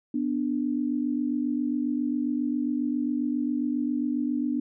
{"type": "tone pair together", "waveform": "sine", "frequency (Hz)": [246.9, 294.3], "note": ["B3", "D4"], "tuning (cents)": [0, 4], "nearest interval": "minor third", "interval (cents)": 304, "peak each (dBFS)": -27, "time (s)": [0.14, 4.6], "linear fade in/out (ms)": 5, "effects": []}